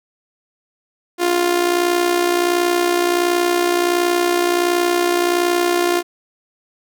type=tone with amplitude modulation; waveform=sawtooth; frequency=350.5 Hz; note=F4; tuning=6 cents sharp; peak=-8 dBFS; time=1.18-6.03 s; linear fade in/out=50 ms; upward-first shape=sine; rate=61.4 Hz; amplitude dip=60%; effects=none